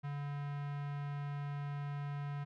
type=tone with notch filter; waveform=square; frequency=143.6 Hz; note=D3; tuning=39 cents flat; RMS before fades=-40 dBFS; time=0.03-2.45 s; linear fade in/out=20 ms; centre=380 Hz; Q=0.81; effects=low-pass 2000 Hz 12 dB/octave

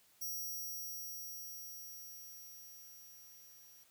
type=tone with level ramp; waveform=15% pulse; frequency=5700 Hz; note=F8; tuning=34 cents sharp; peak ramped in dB=-33 to -53 dBFS; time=0.21-3.84 s; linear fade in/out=10 ms; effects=white hiss -68 dBFS RMS until 3.9 s

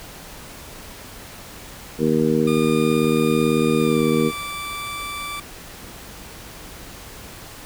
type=harmonic tone; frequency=78 Hz; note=D#2; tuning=5 cents sharp; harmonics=2 / 3 / 4 / 5 / 6; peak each=-24 / -20 / -23 / -23 / -22 dBFS; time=1.98-4.32 s; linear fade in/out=50 ms
type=tone with pitch glide; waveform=20% pulse; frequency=1213 to 1166.3 Hz; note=D#6 to D6; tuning=-44 to -12 cents; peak=-23 dBFS; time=2.47-5.4 s; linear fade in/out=5 ms; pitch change=-68 cents; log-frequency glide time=3.79-4.05 s
effects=pink hiss -39 dBFS RMS until 7.65 s

